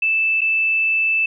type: tone with dropouts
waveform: sine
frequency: 2637 Hz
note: E7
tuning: in tune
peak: -15 dBFS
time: 0.02-1.26 s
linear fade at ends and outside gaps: 5 ms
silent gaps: 0.409-0.415 s
effects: none